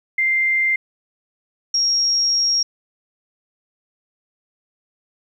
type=tone pair in turn; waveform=sine; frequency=2093 / 5588 Hz; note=C7 / F8; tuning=0 / 0 cents; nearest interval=octave + perfect fourth; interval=1700 cents; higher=second; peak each=-15 dBFS; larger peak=neither; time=0.18-0.76 / 1.74-2.63 s; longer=second; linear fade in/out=5 ms; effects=9-bit